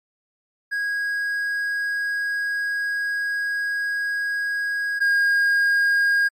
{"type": "tone pair in turn", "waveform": "triangle", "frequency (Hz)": [1646, 1627.1], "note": ["G#6", "G#6"], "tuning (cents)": [-16, -36], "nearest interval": "unison", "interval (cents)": 20, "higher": "first", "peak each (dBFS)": [-20, -14], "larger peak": "second", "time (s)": [[0.71, 5], [5, 6.29]], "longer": "first", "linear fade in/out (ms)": 20, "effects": ["MP3 64 kbps"]}